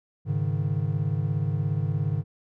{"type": "chord", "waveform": "triangle", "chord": "Ab suspended fourth", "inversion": "none", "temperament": "equal", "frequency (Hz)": [103.83, 138.59, 155.56], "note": ["Ab2", "Db3", "Eb3"], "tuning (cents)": [0, 0, 0], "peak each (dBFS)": -26, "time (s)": [0.25, 2.24], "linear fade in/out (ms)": 50, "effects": []}